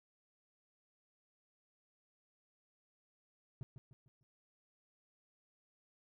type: tone with echo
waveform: triangle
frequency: 130.81 Hz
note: C3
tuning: in tune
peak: -38 dBFS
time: 3.61-3.63 s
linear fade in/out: 0 ms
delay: 150 ms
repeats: 4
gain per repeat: -8 dB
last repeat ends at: 4.23 s
effects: none